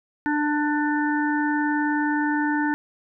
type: harmonic tone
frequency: 296.8 Hz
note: D4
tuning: 18 cents sharp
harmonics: 1 / 3 / 5 / 6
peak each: -22 / -27 / -29 / -30 dBFS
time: 0.26-2.74 s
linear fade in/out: 0 ms
effects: none